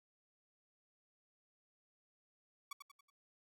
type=tone with echo; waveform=sawtooth; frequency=1135 Hz; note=C#6; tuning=41 cents sharp; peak=-39 dBFS; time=2.71-2.73 s; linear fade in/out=5 ms; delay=93 ms; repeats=4; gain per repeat=-7 dB; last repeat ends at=3.102 s; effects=none